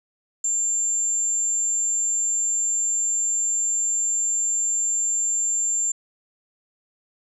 sine tone, 7300 Hz, A#8, 37 cents flat, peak -20 dBFS, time 0.44-5.92 s, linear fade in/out 5 ms, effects none

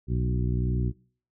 harmonic tone with a mistuned harmonic, 61.74 Hz, B1, in tune, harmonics 1 / 2 / 3 / 4 / 5 / 6, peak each -27 / -27 / -32 / -38 / -39 / -38 dBFS, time 0.07-0.93 s, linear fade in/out 50 ms, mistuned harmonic 1, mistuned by +62 cents, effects noise-tail reverb RT60 0.5 s tail -24 dB re dry

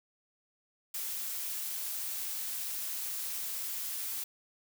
blue noise, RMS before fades -37 dBFS, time 0.94-4.24 s, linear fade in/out 5 ms, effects none

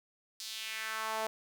sawtooth tone with high-pass filter sweep, 220 Hz, A3, in tune, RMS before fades -38 dBFS, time 0.4-1.27 s, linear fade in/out 0 ms, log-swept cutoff 4800 to 650 Hz, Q 2.1, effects none

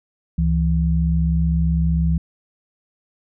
sine tone pair together, 69.17 / 164.81 Hz, C#2 / E3, -3 / 0 cents, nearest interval octave + minor third, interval 1503 cents, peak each -18 / -18 dBFS, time 0.38-2.18 s, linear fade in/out 5 ms, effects none

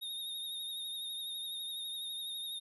square tone with vibrato, 3705 Hz, A#7, 11 cents flat, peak -39 dBFS, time 0.01-2.6 s, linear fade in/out 20 ms, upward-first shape sine, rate 12 Hz, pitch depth 37 cents each way, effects none

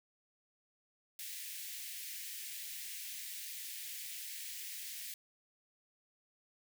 white high-pass noise, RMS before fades -45 dBFS, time 1.19-5.14 s, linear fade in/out 2 ms, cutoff 1800 Hz, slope 48 dB/octave, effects none

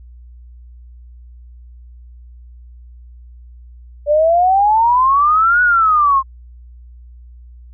sine exponential two-way sweep, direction up then down, 577 to 1480 to 1053 Hz, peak -9 dBFS, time 4.06-6.23 s, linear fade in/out 50 ms, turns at 5.62 s, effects added 60 Hz sine -36 dBFS peak until 7.73 s

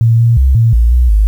sine tone with pitch steps, 114.7 / 116.6 / 66 / 114.3 / 57.7 / 61.4 / 51.9 Hz, A#2 / A#2 / C2 / A#2 / A#1 / B1 / G#1, -28 / +1 / +16 / -34 / -17 / -9 / 0 cents, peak -5 dBFS, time 0.01-1.27 s, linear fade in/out 0 ms, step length 180 ms, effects 7-bit

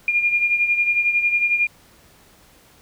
sine beating tone pair, 2412 / 2423 Hz, D7 / D#7, +46 / -47 cents, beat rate 11 Hz, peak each -17 / -24 dBFS, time 0.08-1.67 s, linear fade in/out 2 ms, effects pink hiss -52 dBFS RMS until 2.81 s

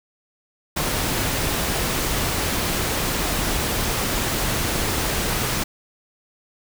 pink noise, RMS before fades -23 dBFS, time 0.76-5.64 s, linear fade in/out 10 ms, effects none

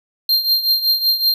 square tone with tremolo, 4186 Hz, C8, in tune, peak -11 dBFS, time 0.29-1.34 s, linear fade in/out 2 ms, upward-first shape triangle, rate 5.3 Hz, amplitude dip 80%, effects none

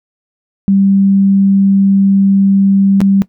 sine tone with dropouts, 196 Hz, G3, in tune, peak -6 dBFS, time 0.68-3.22 s, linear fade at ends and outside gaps 0 ms, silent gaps 3.005-3.015 s, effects noise-tail reverb RT60 0.1 s tail -18 dB re dry

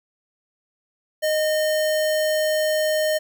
sine tone with sample-and-hold, 619 Hz, D#5, 9 cents flat, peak -18 dBFS, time 1.22-3.19 s, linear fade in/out 20 ms, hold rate 2450 Hz, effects none

